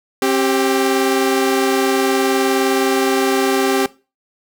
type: tone pair together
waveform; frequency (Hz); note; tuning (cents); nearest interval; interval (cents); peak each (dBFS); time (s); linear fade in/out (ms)
sawtooth; 267.8 / 392; C4 / G4; +40 / 0; perfect fifth; 660; -14 / -12; 0.22-3.86; 2
effects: noise-tail reverb RT60 0.3 s tail -19 dB re dry